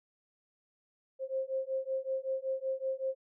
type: beating tone pair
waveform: sine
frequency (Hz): 527 / 532.3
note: C5 / C5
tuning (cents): +12 / +30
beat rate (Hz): 5.3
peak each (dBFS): -35 / -35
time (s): 1.19-3.15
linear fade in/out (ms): 50
effects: none